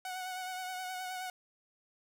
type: tone with vibrato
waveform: sawtooth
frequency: 740 Hz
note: F#5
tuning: in tune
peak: -34 dBFS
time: 0.05-1.3 s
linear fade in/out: 2 ms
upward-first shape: sine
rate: 9.5 Hz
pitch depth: 26 cents each way
effects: none